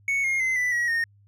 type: tone with pitch steps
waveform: triangle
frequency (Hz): 2217 / 2137 / 2059 / 1984.3 / 1912.3 / 1842.9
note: C#7 / C7 / C7 / B6 / A#6 / A#6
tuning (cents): 0 / +36 / -28 / +8 / +44 / -20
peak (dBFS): -20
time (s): 0.08-1.04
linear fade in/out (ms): 2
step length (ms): 160
effects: added 101 Hz sine -54 dBFS peak until 1.27 s